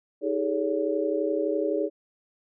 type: tone cluster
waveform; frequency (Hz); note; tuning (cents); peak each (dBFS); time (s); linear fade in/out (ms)
sine; 316.7 / 400 / 431.8 / 565; D#4 / G4 / A4 / C#5; +31 / +35 / -33 / +33; -29; 0.21-1.9; 50
effects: none